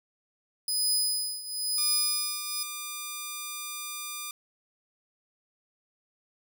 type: tone with tremolo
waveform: 20% pulse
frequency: 5000 Hz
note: D#8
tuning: 8 cents sharp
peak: -17 dBFS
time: 0.68-2.63 s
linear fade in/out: 2 ms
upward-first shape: triangle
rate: 1 Hz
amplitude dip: 85%
type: tone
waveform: 5% pulse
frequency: 1200 Hz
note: D6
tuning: 37 cents sharp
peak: -23 dBFS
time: 1.78-4.31 s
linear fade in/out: 2 ms
effects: none